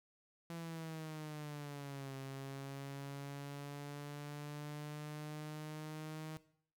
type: linear two-way sweep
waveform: sawtooth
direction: down then up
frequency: 168.6 to 134.9 to 157.1 Hz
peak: -40 dBFS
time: 0.5-6.37 s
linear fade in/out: 0 ms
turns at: 2.15 s
effects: noise-tail reverb RT60 0.6 s tail -17 dB re dry